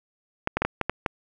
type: clicks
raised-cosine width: 0.5 ms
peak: -8 dBFS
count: 7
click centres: 0.474 / 0.57 / 0.62 / 0.65 / 0.813 / 0.896 / 1.062 s
effects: none